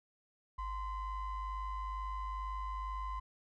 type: ring-modulated tone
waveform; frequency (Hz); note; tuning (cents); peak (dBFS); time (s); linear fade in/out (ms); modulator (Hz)
triangle; 493.9; B4; 0; -32; 0.58-3.2; 10; 545
effects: none